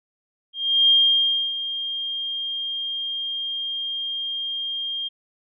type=tone with ADSR envelope; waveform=sine; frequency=3212 Hz; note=G7; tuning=41 cents sharp; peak=-12 dBFS; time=0.53-5.09 s; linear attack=360 ms; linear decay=640 ms; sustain=-13 dB; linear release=19 ms; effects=none